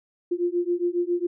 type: beating tone pair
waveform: sine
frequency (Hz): 346.7 / 354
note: F4 / F4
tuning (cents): -13 / +23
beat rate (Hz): 7.3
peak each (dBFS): -25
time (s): 0.31-1.27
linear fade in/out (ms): 10
effects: none